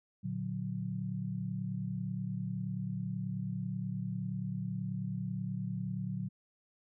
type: chord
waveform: sine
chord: Bb augmented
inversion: none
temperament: equal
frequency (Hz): 116.54 / 146.83 / 185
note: Bb2 / D3 / F#3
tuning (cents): 0 / 0 / 0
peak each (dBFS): -39 / -40 / -37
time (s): 0.23-6.29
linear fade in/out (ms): 20
effects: none